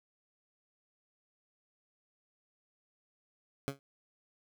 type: tone with exponential decay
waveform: 15% pulse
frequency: 138.59 Hz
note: C#3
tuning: in tune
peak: -23 dBFS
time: 3.68-3.79 s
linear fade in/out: 0 ms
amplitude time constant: 23 ms
effects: none